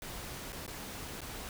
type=noise with dropouts; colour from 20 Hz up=pink; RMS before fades=-43 dBFS; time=0.02-1.49 s; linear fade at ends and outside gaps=1 ms; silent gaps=0.522-0.528 / 0.665-0.678 / 1.207-1.216 s; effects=none